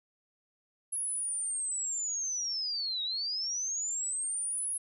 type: linear two-way sweep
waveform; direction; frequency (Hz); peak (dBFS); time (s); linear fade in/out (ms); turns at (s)
sine; down then up; 10660 to 3764 to 10660; -31; 0.92-4.78; 10; 3.03
effects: none